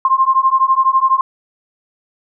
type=beating tone pair; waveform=sine; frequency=1053 / 1065 Hz; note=C6 / C6; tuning=+11 / +30 cents; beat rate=12 Hz; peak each=-13 dBFS; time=0.05-1.21 s; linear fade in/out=2 ms; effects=none